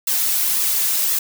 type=noise with flanger; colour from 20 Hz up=blue; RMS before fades=-19 dBFS; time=0.07-1.19 s; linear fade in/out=5 ms; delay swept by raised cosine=1.3 to 3.8 ms; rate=1.9 Hz; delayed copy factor=-0.6; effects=none